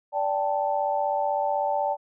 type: chord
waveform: sine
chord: D suspended fourth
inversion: none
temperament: equal with one note detuned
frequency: 582.6 / 784 / 880 Hz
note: D5 / G5 / A5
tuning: -14 / 0 / 0 cents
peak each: -27 dBFS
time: 0.12-1.97 s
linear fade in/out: 50 ms
effects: none